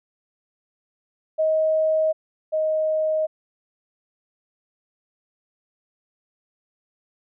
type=tone pair in turn; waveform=sine; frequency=630 / 625.6 Hz; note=D#5 / D#5; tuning=+21 / +9 cents; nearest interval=unison; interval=12 cents; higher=first; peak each=-17 / -19 dBFS; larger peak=first; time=1.38-2.13 / 2.52-3.27 s; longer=neither; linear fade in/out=20 ms; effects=none